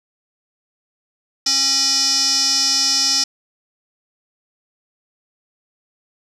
square tone with band-pass filter, 271.8 Hz, C#4, 34 cents flat, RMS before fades -17 dBFS, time 1.46-3.24 s, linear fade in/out 5 ms, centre 5300 Hz, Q 8.8, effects none

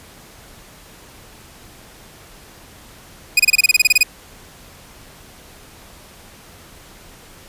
sawtooth tone bursts, 2479 Hz, D#7, 7 cents flat, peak -5 dBFS, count 13, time 3.37-4.032 s, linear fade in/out 5 ms, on 26 ms, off 27 ms, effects pink hiss -43 dBFS RMS until 7.48 s + resampled to 32000 Hz

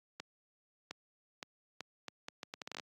accelerating click train, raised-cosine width 0.2 ms, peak -24 dBFS, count 15, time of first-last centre 0.2-2.798 s, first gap 710 ms, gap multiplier 0.73, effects high-pass 150 Hz 12 dB/octave + Opus 48 kbps

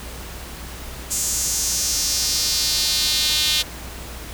sawtooth tone with high-pass filter sweep, 304.4 Hz, D#4, 38 cents flat, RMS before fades -21 dBFS, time 1.1-3.63 s, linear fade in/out 20 ms, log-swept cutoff 7300 to 3500 Hz, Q 2.7, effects added 60 Hz sine -36 dBFS peak until 4.33 s + pink hiss -36 dBFS RMS until 4.33 s

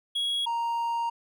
triangle tone pair in turn, 3322 / 932.2 Hz, G#7 / A#5, 0 / 0 cents, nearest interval octave + minor seventh, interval 2200 cents, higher first, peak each -24 dBFS, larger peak neither, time 0.15-0.46 / 0.46-1.1 s, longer second, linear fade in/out 10 ms, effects none

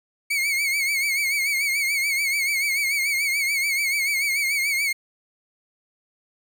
40% pulse tone with vibrato, 2217 Hz, C#7, in tune, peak -20 dBFS, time 0.3-4.93 s, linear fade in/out 10 ms, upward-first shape triangle, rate 6.9 Hz, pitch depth 98 cents each way, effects none

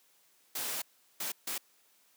white noise bursts at uneven times, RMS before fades -36 dBFS, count 3, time 0.55-0.82 / 1.2-1.32 / 1.47-1.58 s, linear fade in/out 5 ms, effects white hiss -67 dBFS RMS until 2.16 s + high-pass 200 Hz 12 dB/octave

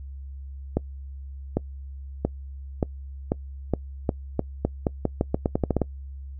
accelerating click train, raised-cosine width 2 ms, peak -8 dBFS, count 19, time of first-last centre 0.77-5.817 s, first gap 800 ms, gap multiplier 0.85, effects noise-tail reverb RT60 0.1 s tail -24 dB re dry + added 68 Hz sine -35 dBFS peak until 6.39 s

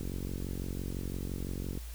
click train, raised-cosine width 3 ms, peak -25 dBFS, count 82, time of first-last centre 0.01-1.775 s, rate 45.9 Hz, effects added 57 Hz sine -40 dBFS peak until 1.94 s + white hiss -52 dBFS RMS until 1.94 s

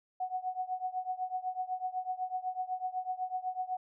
sine tone with tremolo, 740 Hz, F#5, in tune, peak -29 dBFS, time 0.2-3.77 s, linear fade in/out 5 ms, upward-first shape triangle, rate 8 Hz, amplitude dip 95%, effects none

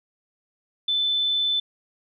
sine tone, 3518 Hz, A7, 1 cent flat, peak -20 dBFS, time 0.88-1.6 s, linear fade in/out 5 ms, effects none

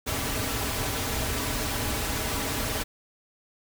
pink noise with comb filter, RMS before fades -29 dBFS, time 0.06-2.84 s, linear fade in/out 20 ms, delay 5.6 ms, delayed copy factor -0.55, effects none

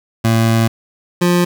25% pulse tone pair in turn, 113.5 / 176.07 Hz, A#2 / F3, -46 / +14 cents, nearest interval minor sixth, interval 760 cents, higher second, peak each -7 dBFS, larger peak neither, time 0.24-0.68 / 1.21-1.45 s, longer first, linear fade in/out 10 ms, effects 7-bit

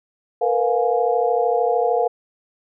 sine tone cluster, 459.9 / 493.1 / 707 / 836 Hz, A#4 / B4 / F5 / G#5, -23 / -3 / +21 / +11 cents, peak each -21 / -21 / -20 / -27 dBFS, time 0.41-2.08 s, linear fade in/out 10 ms, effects none

